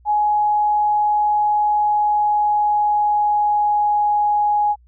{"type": "tone with pitch glide", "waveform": "sine", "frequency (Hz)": [838, 832.7], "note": ["G#5", "G#5"], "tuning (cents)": [15, 4], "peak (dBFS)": -14, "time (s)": [0.05, 4.76], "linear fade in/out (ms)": 50, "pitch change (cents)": -11, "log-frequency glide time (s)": [1.69, 4.09], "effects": ["added 60 Hz sine -48 dBFS peak until 4.87 s"]}